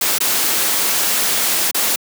white noise with dropouts, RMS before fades -17 dBFS, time 0.01-1.96 s, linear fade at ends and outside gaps 5 ms, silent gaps 0.185-0.204 / 1.712-1.745 s, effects high-pass 200 Hz 12 dB/octave

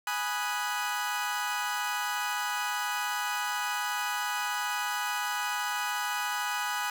30% pulse chord, G# minor seventh, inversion none, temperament equal with one note detuned, 830.6 / 982.1 / 1244.5 / 1480 Hz, G#5 / B5 / D#6 / F#6, 0 / -10 / 0 / 0 cents, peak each -32 / -33 / -33 / -32 dBFS, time 0.07-6.9 s, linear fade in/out 2 ms, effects none

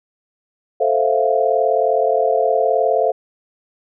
sine chord, F major seventh, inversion first, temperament equal, 440 / 523.3 / 659.3 / 698.5 Hz, A4 / C5 / E5 / F5, 0 / 0 / 0 / 0 cents, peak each -19 dBFS, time 0.8-3.12 s, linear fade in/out 10 ms, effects none

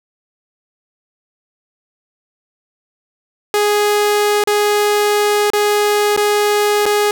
sawtooth tone with dropouts, 415.3 Hz, G#4, in tune, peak -8 dBFS, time 3.54-7.11 s, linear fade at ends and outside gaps 1 ms, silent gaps 4.438-4.473 / 5.502-5.534 / 6.164-6.175 / 6.856-6.862 s, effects none

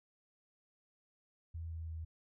sine tone with pitch steps, 82.41 / 81.56 / 80.71 Hz, E2 / E2 / E2, 0 / -18 / -36 cents, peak -40 dBFS, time 1.54-2.05 s, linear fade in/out 10 ms, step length 170 ms, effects none

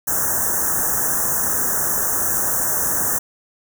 white band-stop noise, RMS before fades -20 dBFS, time 0.07-3.19 s, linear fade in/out 10 ms, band 1800 to 5800 Hz, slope 96 dB/octave, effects none

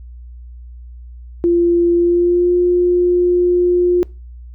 sine tone with pitch glide, 344.5 to 354.8 Hz, F4 to F4, -24 to +27 cents, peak -10 dBFS, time 1.44-4.03 s, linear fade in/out 0 ms, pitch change +51 cents, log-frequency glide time 1.94-2.55 s, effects noise-tail reverb RT60 0.3 s tail -24 dB re dry + added 60 Hz sine -32 dBFS peak until 4.54 s

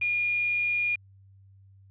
sine tone with quantisation, 2426 Hz, D#7, 44 cents flat, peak -24 dBFS, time 0.01-0.96 s, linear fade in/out 10 ms, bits 6, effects added 97 Hz sine -52 dBFS peak until 1.9 s + resampled to 8000 Hz

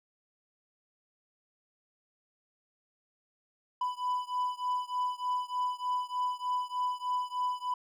triangle beating tone pair, 994 / 997.3 Hz, B5 / B5, +11 / +17 cents, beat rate 3.3 Hz, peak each -31 / -32 dBFS, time 3.81-7.74 s, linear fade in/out 5 ms, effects none

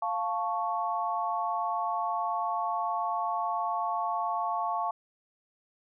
sine chord, F augmented, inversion none, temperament equal, 698.5 / 880 / 1108.7 Hz, F5 / A5 / C#6, 0 / 0 / 0 cents, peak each -32 dBFS, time 0.02-4.91 s, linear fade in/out 5 ms, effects none

